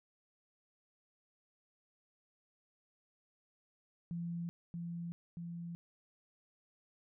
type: tone with echo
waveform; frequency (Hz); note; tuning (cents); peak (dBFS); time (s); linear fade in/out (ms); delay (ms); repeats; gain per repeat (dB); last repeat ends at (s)
sine; 170.6; F3; -40; -37; 4.11-4.49; 0; 630; 2; -2; 5.75
effects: none